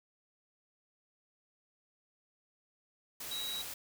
sine tone in noise, 3860 Hz, B7, 40 cents flat, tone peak -37 dBFS, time 3.31-3.62 s, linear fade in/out 5 ms, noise white, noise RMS -43 dBFS, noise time 3.2-3.74 s, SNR +3 dB, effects none

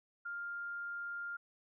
sine tone, 1401 Hz, F6, 5 cents sharp, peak -39 dBFS, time 0.25-1.37 s, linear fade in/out 10 ms, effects none

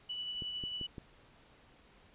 sine tone with tremolo, 2960 Hz, F#7, in tune, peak -36 dBFS, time 0.09-0.87 s, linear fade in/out 10 ms, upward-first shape sine, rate 11 Hz, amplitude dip 30%
clicks, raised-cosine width 3 ms, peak -31 dBFS, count 4, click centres 0.422 / 0.638 / 0.813 / 0.982 s
effects pink hiss -62 dBFS RMS until 2.14 s + resampled to 8000 Hz

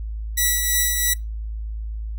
5% pulse tone with tremolo, 1951 Hz, B6, 22 cents flat, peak -6 dBFS, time 0.37-1.14 s, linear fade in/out 10 ms, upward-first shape triangle, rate 3 Hz, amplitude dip 45%, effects noise-tail reverb RT60 0.2 s tail -23 dB re dry + added 54 Hz sine -26 dBFS peak until 2.18 s

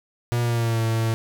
45% pulse tone with pitch glide, 119.5 to 113.05 Hz, A#2 to A2, +43 to +47 cents, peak -20 dBFS, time 0.32-1.14 s, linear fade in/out 0 ms, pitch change -96 cents, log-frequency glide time 0.42-0.82 s, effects none

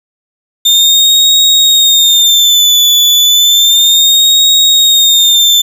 35% pulse tone with vibrato, 3610 Hz, A7, 44 cents sharp, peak -3 dBFS, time 0.65-5.62 s, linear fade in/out 10 ms, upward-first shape sine, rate 0.32 Hz, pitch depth 72 cents each way, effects none

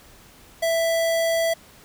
square tone, 661 Hz, E5, 5 cents sharp, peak -20 dBFS, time 0.62-1.54 s, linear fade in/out 10 ms, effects pink hiss -50 dBFS RMS until 1.84 s

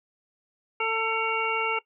harmonic tone with a mistuned harmonic, 446.9 Hz, A4, 27 cents sharp, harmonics 1 / 2 / 3 / 5 / 6, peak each -30 / -30 / -30 / -30 / -30 dBFS, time 0.8-1.79 s, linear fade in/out 5 ms, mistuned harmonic 6, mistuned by +57 cents, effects noise-tail reverb RT60 0.1 s tail -19 dB re dry

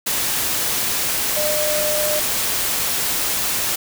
sine tone in noise, 604 Hz, D5, 48 cents sharp, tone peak -21 dBFS, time 1.36-2.2 s, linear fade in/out 10 ms, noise white, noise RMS -21 dBFS, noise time 0.06-3.76 s, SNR -3 dB, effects none

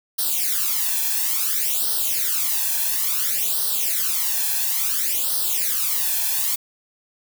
blue noise with flanger, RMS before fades -22 dBFS, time 0.18-6.56 s, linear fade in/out 10 ms, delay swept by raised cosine 0.21 to 1.2 ms, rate 0.58 Hz, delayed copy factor +0.95, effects none

